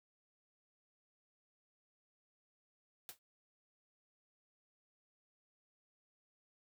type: noise with exponential decay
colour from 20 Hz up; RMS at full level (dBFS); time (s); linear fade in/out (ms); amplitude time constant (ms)
white; -44; 3.09-3.19; 0; 20
effects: none